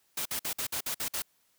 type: noise bursts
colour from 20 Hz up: white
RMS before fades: -33 dBFS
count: 8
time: 0.17-1.221 s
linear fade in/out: 5 ms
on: 85 ms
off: 53 ms
effects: white hiss -70 dBFS RMS until 1.58 s